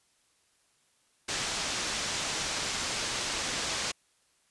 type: low-pass noise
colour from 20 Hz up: white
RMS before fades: -33 dBFS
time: 1.28-3.92 s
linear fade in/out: 10 ms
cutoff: 7100 Hz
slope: 24 dB/octave
effects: white hiss -69 dBFS RMS until 4.5 s + resampled to 24000 Hz